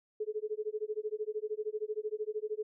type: tone with tremolo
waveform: sine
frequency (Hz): 427.8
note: A4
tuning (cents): -49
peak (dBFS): -30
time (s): 0.2-2.63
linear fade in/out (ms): 5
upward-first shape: sine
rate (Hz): 13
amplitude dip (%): 100
effects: none